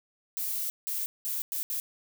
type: noise bursts at uneven times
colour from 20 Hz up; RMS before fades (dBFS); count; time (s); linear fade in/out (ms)
violet; -32; 5; 0.37-0.7 / 0.87-1.06 / 1.25-1.42 / 1.52-1.63 / 1.7-1.8; 0
effects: none